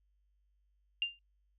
sine tone with exponential decay, 2794 Hz, F7, in tune, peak -26 dBFS, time 1.02-1.19 s, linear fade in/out 1 ms, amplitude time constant 35 ms, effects noise-tail reverb RT60 0.1 s tail -26 dB re dry + added 50 Hz sine -70 dBFS peak until 1.58 s

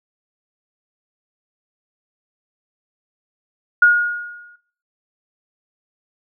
sine tone with exponential decay, 1436 Hz, F6, 48 cents sharp, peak -5 dBFS, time 3.82-4.56 s, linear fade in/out 5 ms, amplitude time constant 160 ms, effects noise-tail reverb RT60 0.6 s tail -19 dB re dry

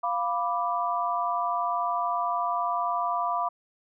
sine chord, B diminished, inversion second, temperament equal, 698.5 / 987.8 / 1174.7 Hz, F5 / B5 / D6, 0 / 0 / 0 cents, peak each -29 dBFS, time 0.03-3.49 s, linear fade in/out 10 ms, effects none

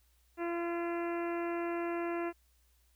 harmonic tone, 341.9 Hz, F4, 37 cents flat, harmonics 1 / 2 / 3 / 4 / 5 / 6 / 7 / 8, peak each -34 / -40 / -44 / -46 / -48 / -50 / -51 / -52 dBFS, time 0.37-2.33 s, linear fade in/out 50 ms, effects added 60 Hz sine -67 dBFS peak until 2.95 s + white hiss -73 dBFS RMS until 2.95 s

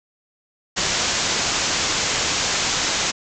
white low-pass noise, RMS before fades -22 dBFS, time 0.76-3.12 s, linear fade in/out 20 ms, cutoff 7400 Hz, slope 96 dB/octave, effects none

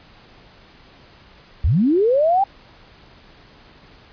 sine linear sweep, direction up, 52.3 to 809 Hz, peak -13 dBFS, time 1.64-2.44 s, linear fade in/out 5 ms, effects pink hiss -48 dBFS RMS until 4.12 s + resampled to 11025 Hz

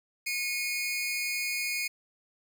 sawtooth tone pair together, 2174 / 2458 Hz, C#7 / D#7, -34 / -22 cents, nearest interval major second, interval 212 cents, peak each -29 / -29 dBFS, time 0.26-1.88 s, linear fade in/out 10 ms, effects 10-bit

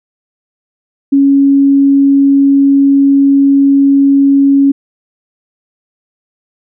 sine tone, 277.2 Hz, C#4, in tune, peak -4 dBFS, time 1.12-4.72 s, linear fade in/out 10 ms, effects none

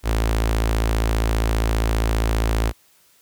sawtooth tone with notch filter, 55 Hz, A1, in tune, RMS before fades -20 dBFS, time 0.03-2.73 s, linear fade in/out 50 ms, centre 160 Hz, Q 1.2, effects white hiss -57 dBFS RMS until 3.21 s

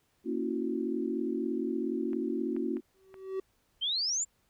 sine chord, F# dominant seventh, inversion first, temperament equal with one note detuned, 233.1 / 277.2 / 329.6 / 366.4 Hz, A#3 / C#4 / E4 / F#4, 0 / 0 / 0 / -17 cents, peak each -35 dBFS, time 0.24-2.81 s, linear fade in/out 50 ms
clicks, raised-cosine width 0.5 ms, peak -35 dBFS, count 4, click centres 2.132 / 2.565 / 2.769 / 3.142 s
triangle tone with exponential growth, 381.8 Hz, G4, 46 cents flat, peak -27 dBFS, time 2.94-3.4 s, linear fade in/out 5 ms, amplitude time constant 100 ms
sine exponential sweep, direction up, 3043 to 7459 Hz, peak -28 dBFS, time 3.81-4.25 s, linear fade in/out 20 ms
effects pink hiss -72 dBFS RMS until 4.49 s

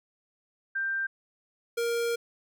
sine / square tone pair in turn, 1575 / 468.3 Hz, G6 / A#4, +8 / +8 cents, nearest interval octave + major sixth, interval 2100 cents, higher first, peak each -27 dBFS, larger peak neither, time 0.75-1.07 / 1.77-2.16 s, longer second, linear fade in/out 10 ms, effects none

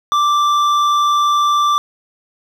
sine tone with hard clipping, 1174.7 Hz, D6, in tune, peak -13 dBFS, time 0.12-1.78 s, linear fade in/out 0 ms, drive 8 dB, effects none

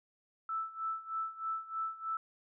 sine tone with tremolo, 1318.5 Hz, E6, in tune, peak -32 dBFS, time 0.49-2.17 s, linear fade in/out 2 ms, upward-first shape sine, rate 3.2 Hz, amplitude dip 85%, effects none

